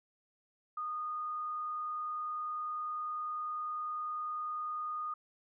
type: tone with frequency modulation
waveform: sine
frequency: 1230 Hz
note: D#6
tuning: 20 cents flat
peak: -35 dBFS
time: 0.77-5.14 s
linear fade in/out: 5 ms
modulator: 30 Hz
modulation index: 0.24
effects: none